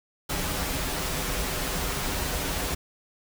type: noise with comb filter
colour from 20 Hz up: pink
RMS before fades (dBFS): -29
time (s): 0.29-2.75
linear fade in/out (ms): 10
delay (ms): 9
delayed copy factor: -0.6
effects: none